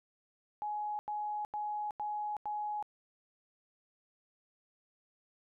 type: tone bursts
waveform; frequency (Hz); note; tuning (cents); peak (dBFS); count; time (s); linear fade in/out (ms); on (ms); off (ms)
sine; 839; G#5; +17; -34; 5; 0.62-2.826; 0; 370; 89
effects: none